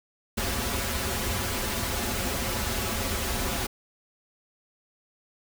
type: noise with comb filter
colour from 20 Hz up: pink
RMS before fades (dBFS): -29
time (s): 0.37-3.67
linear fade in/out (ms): 10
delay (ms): 6.5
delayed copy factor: -0.9
effects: none